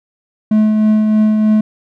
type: tone with tremolo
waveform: triangle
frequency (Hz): 215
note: A3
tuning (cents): -40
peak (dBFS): -5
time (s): 0.51-1.61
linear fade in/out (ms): 5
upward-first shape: triangle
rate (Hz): 3.2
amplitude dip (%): 35
effects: none